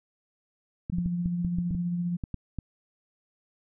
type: clicks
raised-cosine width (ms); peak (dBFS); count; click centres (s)
5; -20; 11; 0.899 / 0.985 / 1.06 / 1.259 / 1.448 / 1.586 / 1.709 / 1.749 / 2.238 / 2.343 / 2.587
type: tone with tremolo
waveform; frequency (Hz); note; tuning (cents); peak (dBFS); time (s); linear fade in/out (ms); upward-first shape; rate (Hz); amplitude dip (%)
sine; 174.61; F3; 0; -25; 0.92-2.17; 10; sine; 15; 30
effects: none